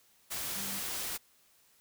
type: tone in noise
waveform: sine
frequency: 196 Hz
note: G3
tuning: in tune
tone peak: -45 dBFS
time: 0.55-0.8 s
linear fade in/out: 20 ms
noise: white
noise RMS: -37 dBFS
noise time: 0.3-1.18 s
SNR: -11 dB
effects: white hiss -66 dBFS RMS until 1.8 s